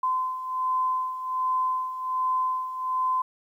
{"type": "beating tone pair", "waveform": "sine", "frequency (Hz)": [1026, 1027.3], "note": ["C6", "C6"], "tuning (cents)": [-34, -32], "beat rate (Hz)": 1.3, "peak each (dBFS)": [-31, -25], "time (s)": [0.03, 3.22], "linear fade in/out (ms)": 5, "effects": ["10-bit"]}